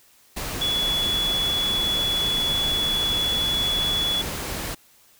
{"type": "tone in noise", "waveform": "sine", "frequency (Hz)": 3402, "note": "G#7", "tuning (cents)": 41, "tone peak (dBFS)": -21, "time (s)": [0.61, 4.22], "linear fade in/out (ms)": 10, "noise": "pink", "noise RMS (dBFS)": -30, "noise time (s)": [0.36, 4.75], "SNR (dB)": 6, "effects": ["white hiss -56 dBFS RMS until 5.19 s"]}